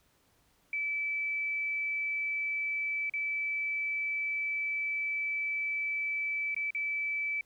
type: tone with dropouts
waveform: sine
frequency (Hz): 2310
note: D7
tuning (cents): -29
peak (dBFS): -30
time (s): 0.73-7.41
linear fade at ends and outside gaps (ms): 2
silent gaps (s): 3.097-3.137 / 6.546-6.564 / 6.706-6.748
effects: pink hiss -69 dBFS RMS until 7.45 s